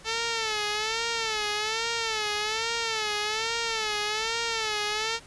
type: tone with vibrato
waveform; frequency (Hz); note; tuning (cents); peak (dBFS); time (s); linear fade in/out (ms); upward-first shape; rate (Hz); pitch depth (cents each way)
5% pulse; 440; A4; 0; -15; 0.04-5.2; 50; sine; 1.2; 93
effects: pink hiss -50 dBFS RMS until 5.26 s + resampled to 22050 Hz